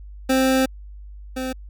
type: tone pair in turn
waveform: 25% pulse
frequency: 262.7 / 259.1 Hz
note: C4 / C4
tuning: +7 / -17 cents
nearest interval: unison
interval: 24 cents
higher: first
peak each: -12 / -21 dBFS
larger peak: first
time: 0.29-0.66 / 1.36-1.53 s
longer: first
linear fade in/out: 10 ms
effects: added 50 Hz sine -36 dBFS peak until 1.69 s